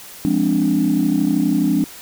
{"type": "chord", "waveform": "sine", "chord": "D half-diminished seventh", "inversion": "first", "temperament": "equal", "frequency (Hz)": [174.61, 207.7, 261.6, 293.7], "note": ["F3", "Ab3", "C4", "D4"], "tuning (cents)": [0, 0, 0, 0], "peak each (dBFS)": [-21, -20, -19, -17], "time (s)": [0.25, 1.84], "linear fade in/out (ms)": 0, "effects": ["tanh soft clip ceiling -7 dBFS", "white hiss -38 dBFS RMS until 2.01 s"]}